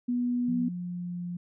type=tone; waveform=sine; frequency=244.4 Hz; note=B3; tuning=18 cents flat; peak=-25 dBFS; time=0.08-0.69 s; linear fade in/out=10 ms
type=tone with pitch glide; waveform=sine; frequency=177.8 to 175.66 Hz; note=F3 to F3; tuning=+31 to +10 cents; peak=-32 dBFS; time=0.48-1.37 s; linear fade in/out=5 ms; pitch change=-21 cents; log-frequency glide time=0.69-1.25 s
effects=none